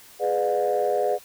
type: chord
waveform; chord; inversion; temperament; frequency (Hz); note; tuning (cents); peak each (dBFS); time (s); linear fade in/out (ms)
sine; G# diminished seventh; none; just; 415.3 / 498.4 / 598 / 717.6; G#4 / B4 / D5 / F5; 0 / +16 / +31 / +47; -25; 0.19-1.19; 50
effects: tanh soft clip ceiling -13 dBFS + white hiss -49 dBFS RMS until 1.24 s